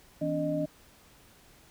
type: tone cluster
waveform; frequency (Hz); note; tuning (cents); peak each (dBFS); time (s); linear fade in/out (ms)
sine; 162.4 / 251.6 / 286.8 / 614; E3 / B3 / D4 / D#5; -26 / +32 / -41 / -23; -34 / -40 / -31 / -31; 0.21-0.66; 10
effects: pink hiss -58 dBFS RMS until 1.7 s